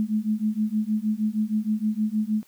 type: beating tone pair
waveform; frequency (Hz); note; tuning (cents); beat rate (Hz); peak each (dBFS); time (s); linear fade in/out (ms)
sine; 211.5 / 217.9; G#3 / A3; +32 / -17; 6.4; -25 / -25; 0-2.43; 0
effects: white hiss -59 dBFS RMS until 2.47 s